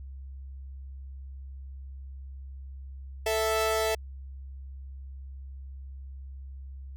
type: tone pair together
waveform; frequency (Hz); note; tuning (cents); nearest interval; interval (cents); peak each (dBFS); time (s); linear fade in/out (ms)
sawtooth; 440 / 659.3; A4 / E5; 0 / 0; perfect fifth; 700; -24; 3.26-3.95; 5
effects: added 67 Hz sine -39 dBFS peak until 6.96 s